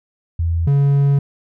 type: tone pair in turn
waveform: sine / triangle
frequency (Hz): 83.6 / 140.6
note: E2 / C#3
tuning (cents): +25 / +25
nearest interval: major sixth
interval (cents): 900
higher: second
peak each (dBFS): -15 / -9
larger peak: second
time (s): 0.39-0.67 / 0.67-1.19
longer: second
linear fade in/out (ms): 5
effects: none